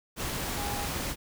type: tone in noise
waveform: sine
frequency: 815 Hz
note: G#5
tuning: 33 cents flat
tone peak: -36 dBFS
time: 0.55-0.89 s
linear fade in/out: 50 ms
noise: pink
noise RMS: -33 dBFS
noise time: 0.16-1.16 s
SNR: -6 dB
effects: none